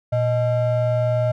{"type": "ring-modulated tone", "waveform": "triangle", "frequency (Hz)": 370, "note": "F#4", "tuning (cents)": 0, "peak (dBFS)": -12, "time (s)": [0.12, 1.32], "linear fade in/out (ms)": 10, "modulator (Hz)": 252, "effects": []}